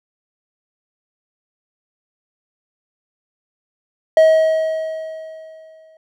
triangle tone with exponential decay, 637 Hz, D#5, 41 cents sharp, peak -4 dBFS, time 4.17-5.97 s, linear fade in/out 2 ms, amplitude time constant 390 ms, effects none

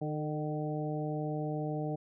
harmonic tone with a mistuned harmonic, 152.2 Hz, D#3, 38 cents flat, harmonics 1 / 2 / 3 / 4 / 5, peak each -35 / -38 / -40 / -41 / -42 dBFS, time 0.01-1.96 s, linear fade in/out 10 ms, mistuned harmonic 3, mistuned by -25 cents, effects none

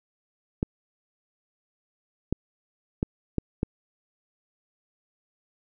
clicks, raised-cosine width 3 ms, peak -11 dBFS, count 5, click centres 0.629 / 2.326 / 3.029 / 3.383 / 3.631 s, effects none

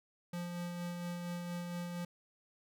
square tone with tremolo, 174.61 Hz, F3, in tune, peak -38 dBFS, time 0.33-2.05 s, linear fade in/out 5 ms, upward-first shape sine, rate 4.3 Hz, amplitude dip 30%, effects none

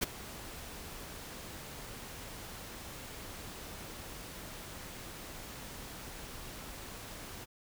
pink noise with ADSR envelope, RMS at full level -27 dBFS, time 0.01-7.46 s, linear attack 20 ms, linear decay 16 ms, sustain -19 dB, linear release 30 ms, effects none

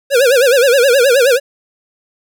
square tone with vibrato, 515 Hz, C5, 28 cents flat, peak -8 dBFS, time 0.1-1.4 s, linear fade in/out 50 ms, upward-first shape sine, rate 9.5 Hz, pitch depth 170 cents each way, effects none

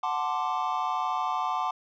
triangle chord, D dominant seventh, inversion first, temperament equal with one note detuned, 740 / 880 / 1041.7 / 1174.7 Hz, F#5 / A5 / C6 / D6, 0 / 0 / -8 / 0 cents, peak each -30 dBFS, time 0.03-1.71 s, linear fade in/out 5 ms, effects resampled to 16000 Hz

